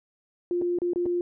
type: tone with dropouts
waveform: sine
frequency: 351.2 Hz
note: F4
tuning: 10 cents sharp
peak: -23 dBFS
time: 0.51-1.21 s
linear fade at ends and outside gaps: 1 ms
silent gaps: 0.615-0.62 / 0.787-0.818 / 0.934-0.959 / 1.057-1.062 s
effects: none